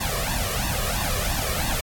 pink noise with flanger, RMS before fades -25 dBFS, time 0-1.81 s, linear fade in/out 10 ms, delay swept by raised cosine 1.1 to 1.75 ms, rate 3 Hz, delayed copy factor +0.95, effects AAC 64 kbps

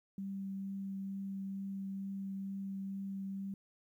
sine tone with vibrato, 195 Hz, G3, 9 cents flat, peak -38 dBFS, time 0.18-3.54 s, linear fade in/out 2 ms, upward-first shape triangle, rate 2.2 Hz, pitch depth 9 cents each way, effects 12-bit

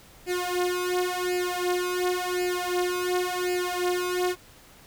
sawtooth tone with flanger, 359.6 Hz, F#4, 49 cents flat, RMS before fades -27 dBFS, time 0.26-4.36 s, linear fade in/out 50 ms, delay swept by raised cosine 0.41 to 3.61 ms, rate 0.92 Hz, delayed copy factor +0.9, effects pink hiss -52 dBFS RMS until 4.86 s

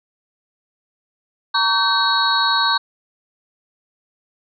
sine tone cluster, 924 / 1133 / 1544 / 3848 / 4332 Hz, A#5 / C#6 / G6 / B7 / C#8, -16 / +37 / -27 / -46 / -41 cents, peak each -21 dBFS, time 1.54-2.78 s, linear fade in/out 10 ms, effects none

